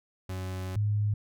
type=tone pair in turn; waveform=40% pulse / sine; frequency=93.2 / 104.37 Hz; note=F#2 / G#2; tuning=+13 / +9 cents; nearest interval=major second; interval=196 cents; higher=second; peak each=-32 / -24 dBFS; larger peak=second; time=0.29-0.76 / 0.76-1.14 s; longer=first; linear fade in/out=5 ms; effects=none

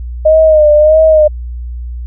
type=tone with vibrato; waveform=sine; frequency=616 Hz; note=D#5; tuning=17 cents flat; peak=-3 dBFS; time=0.25-1.28 s; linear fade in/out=10 ms; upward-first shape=sine; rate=1.6 Hz; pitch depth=57 cents each way; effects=added 60 Hz sine -19 dBFS peak until 2.06 s

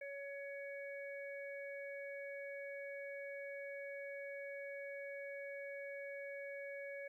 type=harmonic tone; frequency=560 Hz; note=C#5; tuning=18 cents sharp; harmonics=1 / 3 / 4; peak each=-46 / -53 / -51 dBFS; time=0.01-7.08 s; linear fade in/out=5 ms; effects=13-bit

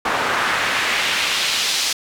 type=noise with band-pass filter sweep; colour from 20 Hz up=pink; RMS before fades=-20 dBFS; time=0.05-1.93 s; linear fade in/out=5 ms; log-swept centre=1100 to 4900 Hz; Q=1.2; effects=none

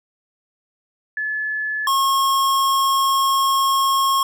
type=tone pair in turn; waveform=sine / square; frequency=1722 / 1084.8 Hz; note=A6 / C#6; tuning=-38 / -38 cents; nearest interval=minor sixth; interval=800 cents; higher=first; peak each=-21 / -16 dBFS; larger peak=second; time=1.17-1.87 / 1.87-4.23 s; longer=second; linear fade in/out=2 ms; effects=none

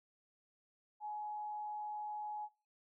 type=tone with frequency modulation; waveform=sine; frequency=843 Hz; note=G#5; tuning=26 cents sharp; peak=-40 dBFS; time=1-2.49 s; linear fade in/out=50 ms; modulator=107 Hz; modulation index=0.21; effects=noise-tail reverb RT60 0.4 s tail -23 dB re dry

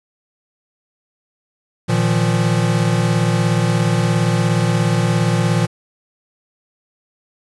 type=chord; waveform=square; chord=Bb suspended fourth; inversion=none; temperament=equal with one note detuned; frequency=116.54 / 155.56 / 172.61 Hz; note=Bb2 / Eb3 / F3; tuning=0 / 0 / -20 cents; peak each=-18 / -21 / -19 dBFS; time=1.88-5.67 s; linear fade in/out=20 ms; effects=resampled to 24000 Hz + 8-bit

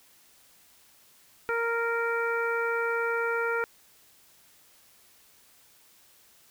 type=harmonic tone; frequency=464.4 Hz; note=A#4; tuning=7 cents flat; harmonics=1 / 2 / 3 / 4 / 5; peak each=-29 / -35 / -29 / -38 / -38 dBFS; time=1.49-3.64 s; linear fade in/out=0 ms; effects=white hiss -59 dBFS RMS until 6.5 s

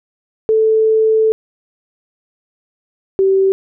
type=tone pair in turn; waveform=sine; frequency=439.6 / 385.6 Hz; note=A4 / G4; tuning=-2 / -28 cents; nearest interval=major second; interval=226 cents; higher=first; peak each=-9 dBFS; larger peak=neither; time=0.49-1.32 / 3.19-3.52 s; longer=first; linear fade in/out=0 ms; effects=none

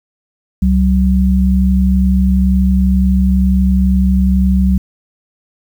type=tone pair together; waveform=sine; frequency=67.09 / 189.2 Hz; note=C2 / F#3; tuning=+44 / +39 cents; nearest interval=octave + tritone; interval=1795 cents; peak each=-11 dBFS; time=0.62-4.78 s; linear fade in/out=5 ms; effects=7-bit

